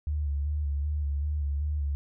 sine tone with vibrato, 72.9 Hz, D2, 12 cents flat, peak -26 dBFS, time 0.07-1.95 s, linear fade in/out 0 ms, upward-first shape square, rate 2.6 Hz, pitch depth 40 cents each way, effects none

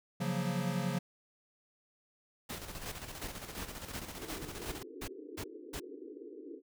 square chord, Gb major seventh, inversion second, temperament equal, 138.59 / 174.61 / 185 / 233.1 Hz, Db3 / F3 / Gb3 / Bb3, 0 / 0 / 0 / 0 cents, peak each -38 / -37 / -38 / -42 dBFS, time 0.2-0.99 s, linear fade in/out 10 ms
pink noise bursts, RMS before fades -41 dBFS, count 10, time 2.49-5.8 s, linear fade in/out 10 ms, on 70 ms, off 290 ms
pink noise with tremolo, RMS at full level -43 dBFS, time 2.55-4.83 s, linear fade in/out 5 ms, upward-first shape square, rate 15 Hz, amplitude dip 50%
white band-pass noise, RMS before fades -48 dBFS, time 4.15-6.62 s, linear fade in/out 50 ms, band 270 to 460 Hz, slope 96 dB/octave
effects none

